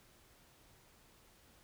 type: silence
effects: pink hiss -65 dBFS RMS until 1.63 s